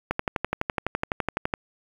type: click train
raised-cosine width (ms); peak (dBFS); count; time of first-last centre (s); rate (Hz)
0.5; -9; 18; 0.11-1.539; 11.9
effects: 7-bit